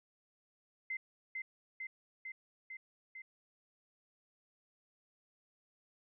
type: tone with echo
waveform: sine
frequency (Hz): 2073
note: C7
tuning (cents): -17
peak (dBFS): -36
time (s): 0.9-0.97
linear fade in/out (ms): 5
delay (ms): 450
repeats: 5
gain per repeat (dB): -2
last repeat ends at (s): 3.22
effects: none